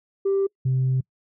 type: tone pair in turn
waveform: sine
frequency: 392 / 130.25 Hz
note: G4 / C3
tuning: 0 / -7 cents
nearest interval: octave + perfect fifth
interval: 1907 cents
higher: first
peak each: -17 dBFS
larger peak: neither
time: 0.25-0.47 / 0.65-1.01 s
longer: second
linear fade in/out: 10 ms
effects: noise-tail reverb RT60 0.1 s tail -26 dB re dry + tanh soft clip ceiling -16 dBFS